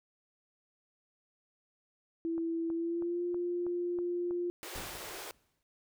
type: tone with pitch glide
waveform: sine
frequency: 331.1 to 350.8 Hz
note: E4 to F4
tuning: +8 to +8 cents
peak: -31 dBFS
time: 2.25-4.5 s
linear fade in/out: 0 ms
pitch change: +100 cents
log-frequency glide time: 2.72-3.23 s
type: click train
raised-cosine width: 1 ms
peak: -35 dBFS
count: 9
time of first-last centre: 2.38-4.952 s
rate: 3.11 Hz
type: high-pass noise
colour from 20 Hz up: pink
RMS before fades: -44 dBFS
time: 4.63-5.31 s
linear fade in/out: 0 ms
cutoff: 320 Hz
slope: 96 dB/octave
type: noise with exponential decay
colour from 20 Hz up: pink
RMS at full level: -42 dBFS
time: 4.75-5.63 s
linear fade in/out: 0 ms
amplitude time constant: 190 ms
effects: none